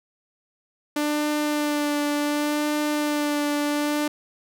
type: tone with vibrato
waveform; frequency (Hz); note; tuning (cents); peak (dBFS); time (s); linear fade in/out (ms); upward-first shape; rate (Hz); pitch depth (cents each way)
sawtooth; 295.6; D4; +11; -18; 0.96-4.08; 5; sine; 0.68; 19
effects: none